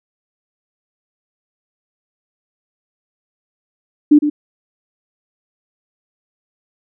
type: tone with echo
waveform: sine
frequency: 296 Hz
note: D4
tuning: 14 cents sharp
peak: -4 dBFS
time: 4.11-4.19 s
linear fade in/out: 10 ms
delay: 110 ms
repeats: 1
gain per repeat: -9 dB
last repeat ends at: 4.3 s
effects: none